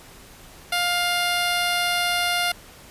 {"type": "tone", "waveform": "10% pulse", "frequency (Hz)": 704, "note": "F5", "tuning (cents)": 14, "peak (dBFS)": -12, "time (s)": [0.72, 2.52], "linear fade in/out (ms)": 5, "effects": ["pink hiss -46 dBFS RMS until 2.9 s", "resampled to 32000 Hz"]}